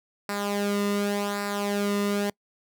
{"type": "tone with flanger", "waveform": "sawtooth", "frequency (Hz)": 203.2, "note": "G#3", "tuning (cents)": -38, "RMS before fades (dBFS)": -27, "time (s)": [0.29, 2.3], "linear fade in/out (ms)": 2, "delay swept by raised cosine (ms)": [0.31, 1.28], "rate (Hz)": 0.88, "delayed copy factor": -0.65, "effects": ["noise-tail reverb RT60 0.1 s tail -26 dB re dry"]}